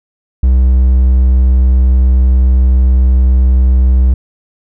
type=tone; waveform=triangle; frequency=63.6 Hz; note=C2; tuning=48 cents flat; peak=-3 dBFS; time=0.43-4.14 s; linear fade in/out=5 ms; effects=none